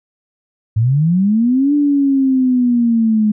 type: linear two-way sweep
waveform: sine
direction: up then down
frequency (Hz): 103.83 to 293.7 to 209.9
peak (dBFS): -10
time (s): 0.76-3.32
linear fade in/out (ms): 10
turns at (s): 1.74
effects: none